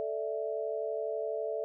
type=chord; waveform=sine; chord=A suspended fourth; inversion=none; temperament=equal; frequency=440 / 587.3 / 659.3 Hz; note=A4 / D5 / E5; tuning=0 / 0 / 0 cents; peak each=-35 / -37 / -36 dBFS; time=0-1.64 s; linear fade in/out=0 ms; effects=none